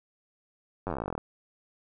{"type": "slowing click train", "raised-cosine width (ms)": 1, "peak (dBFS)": -18, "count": 19, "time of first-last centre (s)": [0.87, 1.179], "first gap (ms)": 10, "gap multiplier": 1.06, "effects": []}